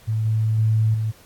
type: tone with level steps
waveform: sine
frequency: 110 Hz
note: A2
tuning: in tune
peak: -19 / -17 / -15 / -20 dBFS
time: 0.07-1.12 s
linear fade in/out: 20 ms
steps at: 0.25 / 0.58 / 0.94 s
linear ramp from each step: 5 ms
effects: pink hiss -51 dBFS RMS until 1.25 s + AAC 64 kbps